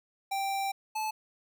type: tone pair in turn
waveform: square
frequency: 784 / 867.4 Hz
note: G5 / A5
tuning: 0 / -25 cents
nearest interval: major second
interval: 175 cents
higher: second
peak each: -30 / -31 dBFS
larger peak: first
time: 0.31-0.72 / 0.95-1.11 s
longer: first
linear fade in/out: 10 ms
effects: none